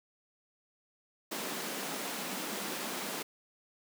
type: high-pass noise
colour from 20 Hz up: pink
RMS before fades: -38 dBFS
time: 1.31-3.23 s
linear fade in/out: 10 ms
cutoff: 180 Hz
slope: 48 dB/octave
effects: none